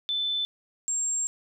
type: tone pair in turn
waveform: sine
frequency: 3520 / 7459 Hz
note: A7 / A#8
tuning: 0 / 0 cents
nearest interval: octave + minor second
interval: 1300 cents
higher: second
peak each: -25 dBFS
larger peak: neither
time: 0.09-0.45 / 0.88-1.27 s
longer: second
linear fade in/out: 0 ms
effects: none